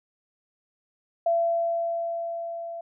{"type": "tone with level ramp", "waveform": "sine", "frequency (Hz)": 675, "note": "E5", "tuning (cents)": 41, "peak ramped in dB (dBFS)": [-19, -33], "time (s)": [1.26, 2.81], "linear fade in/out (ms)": 5, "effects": []}